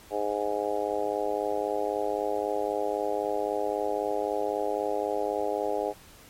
harmonic tone, 103.83 Hz, G#2, in tune, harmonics 3 / 4 / 5 / 6 / 7 / 8, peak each -37 / -31 / -32 / -33 / -35 / -34 dBFS, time 0.1-5.94 s, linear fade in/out 50 ms, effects pink hiss -52 dBFS RMS until 6.29 s + MP3 64 kbps

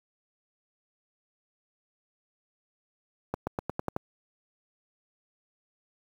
accelerating click train, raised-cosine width 1 ms, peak -15 dBFS, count 7, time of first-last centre 3.34-3.964 s, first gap 130 ms, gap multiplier 0.91, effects high-pass 60 Hz 12 dB/octave + 8-bit

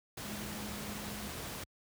sine tone in noise, 208.3 Hz, G#3, 5 cents sharp, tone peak -44 dBFS, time 0.24-1.28 s, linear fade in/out 5 ms, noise pink, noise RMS -42 dBFS, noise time 0.17-1.64 s, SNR -5 dB, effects high-pass 60 Hz 12 dB/octave

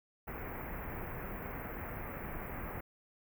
pink band-stop noise, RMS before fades -42 dBFS, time 0.27-2.81 s, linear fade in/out 10 ms, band 2300 to 14000 Hz, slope 48 dB/octave, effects none

